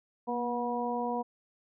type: harmonic tone with a mistuned harmonic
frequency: 242 Hz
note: B3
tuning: 35 cents flat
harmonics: 1 / 2 / 3 / 4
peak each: -35 / -35 / -35 / -35 dBFS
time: 0.27-1.23 s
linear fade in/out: 20 ms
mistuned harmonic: 1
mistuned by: -26 cents
effects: none